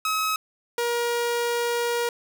sawtooth tone pair in turn, 1279 / 475 Hz, D#6 / A#4, +47 / +33 cents, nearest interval octave + perfect fourth, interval 1714 cents, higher first, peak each -19 dBFS, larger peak neither, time 0.05-0.36 / 0.78-2.09 s, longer second, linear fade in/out 2 ms, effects none

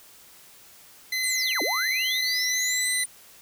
25% pulse tone with pitch glide, 2038 to 2006 Hz, C7 to B6, -46 to +26 cents, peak -21 dBFS, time 1.12-3.04 s, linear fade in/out 5 ms, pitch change -28 cents, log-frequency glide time 2.12-2.32 s
sine linear two-way sweep, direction down then up, 9397 to 261.9 to 9397 Hz, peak -27 dBFS, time 1.23-3.06 s, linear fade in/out 10 ms, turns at 1.62 s
effects white hiss -51 dBFS RMS until 3.41 s

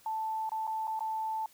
sine tone with dropouts, 880 Hz, A5, in tune, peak -31 dBFS, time 0.06-1.46 s, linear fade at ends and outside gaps 2 ms, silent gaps 0.493-0.518 / 0.669-0.675 / 0.871-0.877 / 0.993-1.006 s, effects white hiss -61 dBFS RMS until 1.53 s

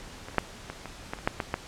clicks, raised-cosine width 0.5 ms, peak -25 / -30 / -6 / -21 / -22 / -16 / -28 / -8 / -13 / -11 dBFS, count 10, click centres 0.285 / 0.346 / 0.383 / 0.7 / 0.857 / 1.135 / 1.188 / 1.275 / 1.402 / 1.541 s, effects pink hiss -45 dBFS RMS until 1.67 s + low-pass 8000 Hz 12 dB/octave

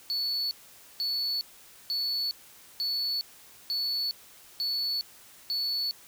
triangle tone bursts, 4435 Hz, C#8, in tune, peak -26 dBFS, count 7, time 0.1-5.91 s, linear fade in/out 0 ms, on 410 ms, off 490 ms, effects white hiss -53 dBFS RMS until 6.07 s

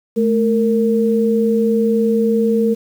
sine tone pair together, 217.3 / 460.4 Hz, A3 / A#4, -21 / -22 cents, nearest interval octave + minor second, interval 1299 cents, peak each -15 / -15 dBFS, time 0.16-2.75 s, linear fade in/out 20 ms, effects 7-bit

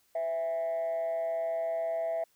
sine tone with frequency modulation, 660 Hz, E5, 2 cents sharp, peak -27 dBFS, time 0.15-2.24 s, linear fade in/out 5 ms, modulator 154 Hz, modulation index 0.36, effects tanh soft clip ceiling -27 dBFS + white hiss -69 dBFS RMS until 2.35 s

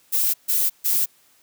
violet noise bursts, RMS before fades -20 dBFS, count 3, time 0.12-1.06 s, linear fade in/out 20 ms, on 220 ms, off 140 ms, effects white hiss -58 dBFS RMS until 1.42 s + high-pass 100 Hz 12 dB/octave

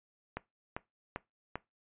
click train, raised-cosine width 0.5 ms, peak -21 dBFS, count 4, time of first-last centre 0.37-1.556 s, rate 2.53 Hz, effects noise-tail reverb RT60 0.2 s tail -20 dB re dry + resampled to 8000 Hz

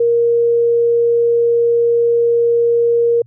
sine tone, 469.4 Hz, A#4, 12 cents sharp, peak -10 dBFS, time 0-3.22 s, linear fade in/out 5 ms, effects added 119 Hz sine -42 dBFS peak until 3.26 s

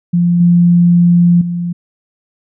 sine tone with level steps, 173.7 Hz, F3, 9 cents flat, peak -8 / -5 / -15 dBFS, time 0.13-1.73 s, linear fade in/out 10 ms, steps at 0.4 / 1.41 s, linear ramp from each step 5 ms, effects none

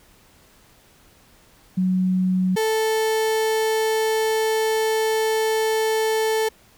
sine / 35% pulse tone pair in turn, 185 / 440 Hz, F#3 / A4, 0 / 0 cents, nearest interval octave + minor third, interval 1500 cents, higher second, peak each -17 dBFS, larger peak neither, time 1.77-2.56 / 2.56-6.49 s, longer second, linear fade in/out 10 ms, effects pink hiss -54 dBFS RMS until 6.77 s

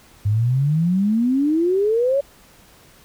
sine exponential sweep, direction up, 99.7 to 572 Hz, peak -15 dBFS, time 0.25-2.21 s, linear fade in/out 10 ms, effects pink hiss -50 dBFS RMS until 3.04 s

